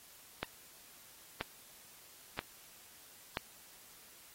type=click train; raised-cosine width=0.3 ms; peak=-19 dBFS; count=4; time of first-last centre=0.43-3.371 s; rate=1.02 Hz; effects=white hiss -58 dBFS RMS until 4.34 s + AAC 48 kbps